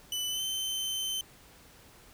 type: tone with pitch glide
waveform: sawtooth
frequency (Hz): 2991 to 3080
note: F#7 to G7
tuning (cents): +18 to -31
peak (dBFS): -28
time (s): 0.12-1.21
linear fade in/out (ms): 2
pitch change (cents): +51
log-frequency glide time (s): 0.28-0.42
effects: pink hiss -56 dBFS RMS until 2.13 s